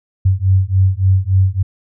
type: beating tone pair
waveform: sine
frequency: 93.3 / 96.8 Hz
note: F#2 / G2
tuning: +15 / -21 cents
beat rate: 3.5 Hz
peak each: -13 dBFS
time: 0.25-1.63 s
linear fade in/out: 10 ms
effects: none